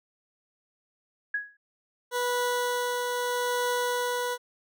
sine tone with exponential decay, 1667 Hz, G#6, 6 cents sharp, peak -23 dBFS, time 1.34-1.57 s, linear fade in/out 5 ms, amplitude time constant 48 ms
20% pulse tone with tremolo, 490.4 Hz, B4, 12 cents flat, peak -20 dBFS, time 2.11-4.38 s, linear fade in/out 50 ms, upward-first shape triangle, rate 0.79 Hz, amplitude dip 30%
effects none

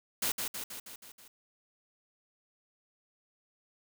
white noise with echo, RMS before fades -31 dBFS, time 0.22-0.32 s, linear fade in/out 5 ms, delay 160 ms, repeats 6, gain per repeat -4 dB, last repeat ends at 1.28 s, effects none

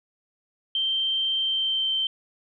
sine tone with pitch glide, 3136 to 3114 Hz, G7 to G7, 0 to -12 cents, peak -22 dBFS, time 0.75-2.07 s, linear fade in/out 2 ms, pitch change -12 cents, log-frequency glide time 1.39-1.91 s, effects none

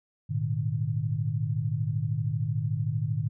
sine tone cluster, 106.1 / 119.2 / 151.4 Hz, G#2 / A#2 / D#3, +38 / +39 / -47 cents, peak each -30 dBFS, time 0.29-3.29 s, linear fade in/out 20 ms, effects none

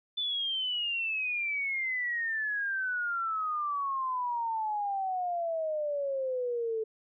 sine exponential sweep, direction down, 3520 to 435.9 Hz, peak -29 dBFS, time 0.17-6.84 s, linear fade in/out 10 ms, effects none

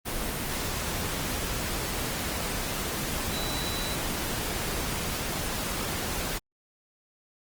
sine tone in noise, 3951 Hz, B7, in tune, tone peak -36 dBFS, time 3.32-3.96 s, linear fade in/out 20 ms, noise pink, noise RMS -31 dBFS, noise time 0.05-6.39 s, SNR -8 dB, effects Opus 24 kbps

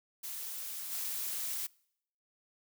blue noise with level steps, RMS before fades -41 / -37 dBFS, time 0.23-1.67 s, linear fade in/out 10 ms, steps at 0.91 s, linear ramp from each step 20 ms, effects noise-tail reverb RT60 0.7 s tail -25 dB re dry

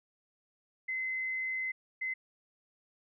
sine tone bursts at uneven times, 2051 Hz, C7, 35 cents flat, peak -32 dBFS, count 2, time 0.88-1.72 / 2.01-2.14 s, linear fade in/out 10 ms, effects none

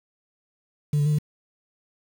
sine tone with pitch steps, 147.6 / 145.1 / 150.8 / 148.9 Hz, D3 / D3 / D3 / D3, +9 / -21 / +46 / +24 cents, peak -16 dBFS, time 0.93-1.186 s, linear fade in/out 5 ms, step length 64 ms, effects tanh soft clip ceiling -17 dBFS + 7-bit

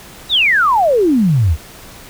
sine exponential sweep, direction down, 3974 to 69.3 Hz, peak -9 dBFS, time 0.29-1.57 s, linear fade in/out 50 ms, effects pink hiss -37 dBFS RMS until 2.09 s

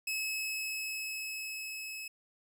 sawtooth tone with level ramp, 2582 Hz, E7, 37 cents flat, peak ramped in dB -29 to -37 dBFS, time 0.07-2.08 s, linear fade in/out 5 ms, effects none

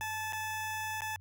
20% pulse tone with dropouts, 870 Hz, A5, 20 cents flat, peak -30 dBFS, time 0.01-1.16 s, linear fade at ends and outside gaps 0 ms, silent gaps 0.324-0.331 / 1.007-1.019 s, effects added 94 Hz sine -50 dBFS peak until 1.2 s

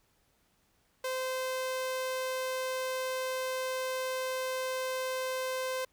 sawtooth tone, 517 Hz, C5, 21 cents flat, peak -28 dBFS, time 1.04-5.85 s, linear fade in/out 5 ms, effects pink hiss -71 dBFS RMS until 5.92 s

